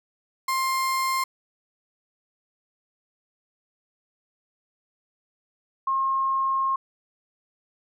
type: tone pair in turn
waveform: 35% pulse / sine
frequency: 1056 / 1072.6 Hz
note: C6 / C6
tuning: +16 / +43 cents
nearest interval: unison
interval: 27 cents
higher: second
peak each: -21 dBFS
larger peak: neither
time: 0.48-1.24 / 5.87-6.76 s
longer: second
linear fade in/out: 5 ms
effects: none